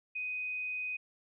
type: tone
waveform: sine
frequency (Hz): 2500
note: D#7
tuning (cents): +8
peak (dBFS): -34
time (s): 0.15-0.97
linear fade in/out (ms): 10
effects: none